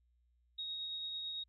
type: tone with tremolo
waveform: sine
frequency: 3763 Hz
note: A#7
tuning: 16 cents sharp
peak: -38 dBFS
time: 0.58-1.44 s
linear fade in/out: 10 ms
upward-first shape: triangle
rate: 9 Hz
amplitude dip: 25%
effects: added 60 Hz sine -70 dBFS peak until 1.48 s